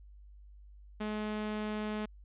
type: tone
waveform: sawtooth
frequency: 212.7 Hz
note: G#3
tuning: 42 cents sharp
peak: -30 dBFS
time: 1-2.06 s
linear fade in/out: 10 ms
effects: added 50 Hz sine -51 dBFS peak until 2.24 s + resampled to 8000 Hz